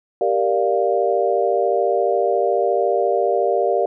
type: chord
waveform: sine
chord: G minor seventh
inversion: none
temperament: equal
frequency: 392 / 466.2 / 587.3 / 698.5 Hz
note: G4 / Bb4 / D5 / F5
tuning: 0 / 0 / 0 / 0 cents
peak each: -21 dBFS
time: 0.21-3.86 s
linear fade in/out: 2 ms
effects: none